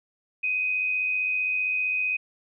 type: tone with amplitude modulation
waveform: sine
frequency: 2507 Hz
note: D#7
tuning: 12 cents sharp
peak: -21 dBFS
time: 0.43-2.17 s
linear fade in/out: 10 ms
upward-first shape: sine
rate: 95.4 Hz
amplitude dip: 45%
effects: none